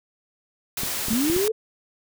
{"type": "noise", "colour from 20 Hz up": "white", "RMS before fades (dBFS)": -28, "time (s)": [0.77, 1.48], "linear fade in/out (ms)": 2}
{"type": "clicks", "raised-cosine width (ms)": 3, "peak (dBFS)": -18, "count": 5, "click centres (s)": [0.834, 1.084, 1.132, 1.3, 1.364]}
{"type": "linear sweep", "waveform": "sine", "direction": "up", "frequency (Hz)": [207.7, 453.9], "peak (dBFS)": -20, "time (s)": [1.1, 1.52], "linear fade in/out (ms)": 10}
{"effects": []}